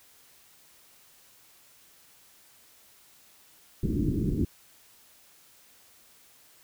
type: low-pass noise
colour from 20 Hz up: white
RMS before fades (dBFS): -27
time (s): 3.83-4.45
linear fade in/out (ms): 5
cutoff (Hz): 340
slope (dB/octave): 48
effects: white hiss -58 dBFS RMS until 6.63 s